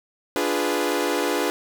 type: chord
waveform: sawtooth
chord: D diminished seventh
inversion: none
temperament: equal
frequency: 293.7 / 349.2 / 415.3 / 493.9 Hz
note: D4 / F4 / Ab4 / Cb5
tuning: 0 / 0 / 0 / 0 cents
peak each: -23 dBFS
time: 0.36-1.5 s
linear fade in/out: 0 ms
effects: 8-bit